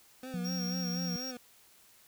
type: tone with vibrato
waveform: 25% pulse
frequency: 250.6 Hz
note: B3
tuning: 25 cents sharp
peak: -37 dBFS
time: 0.23-1.37 s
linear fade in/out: 2 ms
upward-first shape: sine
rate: 4.1 Hz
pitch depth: 73 cents each way
type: tone with pitch glide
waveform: sine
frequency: 179.9 to 176.1 Hz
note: F#3 to F3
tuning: -48 to +15 cents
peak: -33 dBFS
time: 0.34-1.16 s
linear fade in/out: 0 ms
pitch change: -37 cents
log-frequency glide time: 0.8-0.94 s
type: tone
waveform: square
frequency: 5588 Hz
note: F8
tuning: in tune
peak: -38 dBFS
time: 0.44-1.32 s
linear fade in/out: 20 ms
effects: white hiss -61 dBFS RMS until 2.07 s